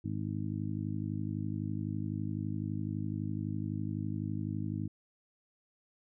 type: harmonic tone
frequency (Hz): 51.91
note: G#1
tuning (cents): 0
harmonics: 2 / 3 / 4 / 5 / 6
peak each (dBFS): -37 / -39 / -40 / -41 / -42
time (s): 0.04-4.88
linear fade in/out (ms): 10
effects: none